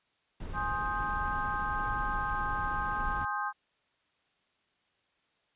brown noise, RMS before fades -38 dBFS, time 0.4-3.25 s, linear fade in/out 5 ms
sine chord, Ab major seventh, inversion none, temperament equal with one note detuned, 830.6 / 1059.9 / 1244.5 / 1568 Hz, Ab5 / C6 / Eb6 / G6, 0 / +22 / 0 / 0 cents, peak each -36 dBFS, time 0.53-3.53 s, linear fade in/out 50 ms
effects white hiss -73 dBFS RMS until 5.55 s + resampled to 8000 Hz

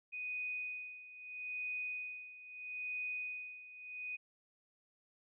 sine tone with tremolo, 2489 Hz, D#7, in tune, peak -37 dBFS, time 0.12-4.17 s, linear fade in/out 20 ms, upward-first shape sine, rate 0.77 Hz, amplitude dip 80%, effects none

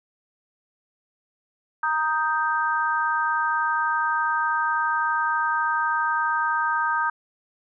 sine chord, Eb major, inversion second, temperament equal, 932.3 / 1244.5 / 1568 Hz, Bb5 / Eb6 / G6, 0 / 0 / 0 cents, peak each -25 dBFS, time 1.83-7.1 s, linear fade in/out 5 ms, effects none

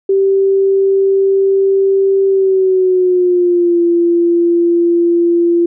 sine tone with pitch glide, 389.3 to 342.8 Hz, G4 to F4, -12 to -32 cents, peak -8 dBFS, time 0.09-5.66 s, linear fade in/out 5 ms, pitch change -220 cents, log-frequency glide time 2.27-3.81 s, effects none

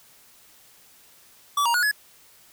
square tone with pitch steps, 1151 / 941 / 1454 / 1695 Hz, D6 / A#5 / F#6 / G#6, -35 / +16 / -31 / +35 cents, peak -20 dBFS, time 1.57-1.914 s, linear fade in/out 5 ms, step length 86 ms, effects white hiss -54 dBFS RMS until 2.52 s

